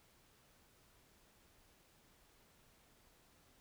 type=silence; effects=pink hiss -69 dBFS RMS until 3.6 s